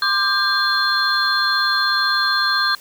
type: tone cluster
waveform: sine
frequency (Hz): 1050 / 1192 / 1591 / 3459 / 4194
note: C6 / D6 / G6 / A7 / C8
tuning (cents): +6 / +25 / +25 / -30 / +3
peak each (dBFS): -28 / -22 / -19 / -28 / -20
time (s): 0.02-2.75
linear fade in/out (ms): 2
effects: white hiss -44 dBFS RMS until 2.8 s